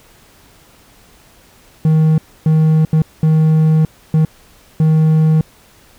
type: tone bursts at uneven times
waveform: triangle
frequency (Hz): 157.4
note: D#3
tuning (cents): +20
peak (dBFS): -6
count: 6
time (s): 1.85-2.18 / 2.46-2.85 / 2.93-3.02 / 3.23-3.85 / 4.14-4.25 / 4.8-5.41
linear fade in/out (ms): 2
effects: pink hiss -47 dBFS RMS until 5.98 s

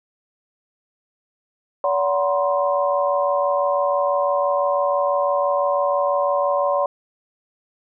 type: tone cluster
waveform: sine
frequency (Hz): 571 / 739 / 962 / 1048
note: D5 / F#5 / B5 / C6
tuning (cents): -49 / -2 / -46 / +2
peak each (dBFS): -19 / -25 / -27 / -23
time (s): 1.84-6.86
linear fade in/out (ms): 2
effects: none

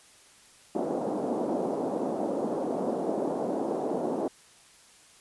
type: band-pass noise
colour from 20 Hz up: pink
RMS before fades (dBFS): -30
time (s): 0.75-4.28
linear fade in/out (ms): 2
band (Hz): 240 to 730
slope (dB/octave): 24
effects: white hiss -56 dBFS RMS until 5.2 s + resampled to 24000 Hz

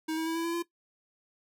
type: tone with pitch steps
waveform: square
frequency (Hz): 317.1 / 321.9 / 326.8 / 331.7 / 336.7 / 341.8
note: D#4 / E4 / E4 / E4 / E4 / F4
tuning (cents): +33 / -41 / -15 / +11 / +37 / -37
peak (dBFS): -30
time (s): 0.08-0.626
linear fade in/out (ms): 10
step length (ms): 91
effects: noise-tail reverb RT60 0.1 s tail -17 dB re dry

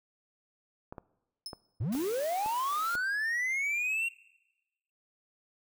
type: clicks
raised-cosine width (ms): 1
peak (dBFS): -27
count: 6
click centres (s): 0.925 / 0.982 / 1.532 / 1.951 / 2.461 / 2.953
type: tone with exponential decay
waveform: 40% pulse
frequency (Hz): 5200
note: E8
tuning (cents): -24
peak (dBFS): -33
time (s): 1.46-1.58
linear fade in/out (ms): 1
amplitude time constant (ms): 24
type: linear sweep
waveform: triangle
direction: up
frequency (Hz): 84.6 to 2766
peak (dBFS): -27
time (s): 1.8-4.09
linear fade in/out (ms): 10
type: high-pass noise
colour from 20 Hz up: white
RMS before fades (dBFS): -44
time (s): 1.92-2.96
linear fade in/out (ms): 5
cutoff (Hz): 260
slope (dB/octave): 48
effects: noise-tail reverb RT60 1.0 s tail -21 dB re dry

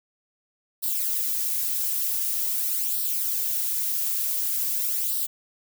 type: noise with flanger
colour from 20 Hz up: violet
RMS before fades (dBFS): -26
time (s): 0.82-5.27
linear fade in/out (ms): 20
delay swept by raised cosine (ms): 0.22 to 3.72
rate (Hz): 0.46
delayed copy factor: +0.6
effects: none

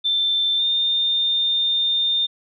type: tone with pitch glide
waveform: sine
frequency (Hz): 3554 to 3620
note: A7 to A7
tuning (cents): +17 to +48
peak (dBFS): -17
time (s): 0.04-2.27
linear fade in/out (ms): 20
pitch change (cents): +31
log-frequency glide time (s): 0.57-0.63
effects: none

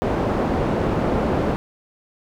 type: low-pass noise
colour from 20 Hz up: white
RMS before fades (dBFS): -21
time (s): 0.02-1.56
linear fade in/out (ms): 0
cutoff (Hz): 550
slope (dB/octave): 12
effects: none

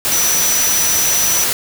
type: tone in noise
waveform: sine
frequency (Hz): 5920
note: F#8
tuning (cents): 0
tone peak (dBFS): -15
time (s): 0.12-1.44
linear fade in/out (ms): 0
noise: white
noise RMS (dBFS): -17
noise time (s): 0.05-1.53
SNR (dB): -1
effects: none

